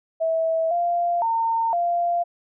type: tone with pitch steps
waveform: sine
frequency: 651 / 694 / 911 / 693 Hz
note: E5 / F5 / A#5 / F5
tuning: -22 / -11 / -40 / -14 cents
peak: -19 dBFS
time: 0.2-2.24 s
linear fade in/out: 20 ms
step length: 510 ms
effects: none